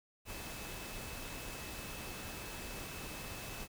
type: tone in noise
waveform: sine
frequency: 2600 Hz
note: E7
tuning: 24 cents flat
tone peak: -53 dBFS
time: 0.25-3.68 s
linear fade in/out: 50 ms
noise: pink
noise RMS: -45 dBFS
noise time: 0.25-3.68 s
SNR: -11 dB
effects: none